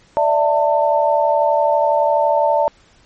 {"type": "chord", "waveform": "sine", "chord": "D suspended second", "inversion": "none", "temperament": "equal with one note detuned", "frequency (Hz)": [587.3, 659.3, 896.4], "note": ["D5", "E5", "A5"], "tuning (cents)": [0, 0, 32], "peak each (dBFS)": [-16, -18, -16], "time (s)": [0.17, 2.68], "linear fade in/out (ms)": 0, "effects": ["pink hiss -52 dBFS RMS until 3.05 s", "MP3 32 kbps"]}